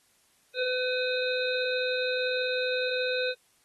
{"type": "harmonic tone with a mistuned harmonic", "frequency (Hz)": 505, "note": "B4", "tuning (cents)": 39, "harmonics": [1, 3, 5, 7, 8], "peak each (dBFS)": [-28, -33, -35, -36, -37], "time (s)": [0.54, 3.35], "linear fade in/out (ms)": 50, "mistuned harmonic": 7, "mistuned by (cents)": 82, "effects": ["white hiss -66 dBFS RMS until 3.64 s", "AAC 32 kbps"]}